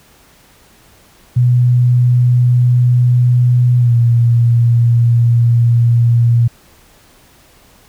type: tone with pitch glide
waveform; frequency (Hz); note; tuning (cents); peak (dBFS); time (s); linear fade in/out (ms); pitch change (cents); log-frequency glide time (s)
sine; 123.1 to 118.09; B2 to A#2; -5 to +23; -7; 1.36-6.48; 10; -72; 3.78-3.94
effects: pink hiss -47 dBFS RMS until 7.88 s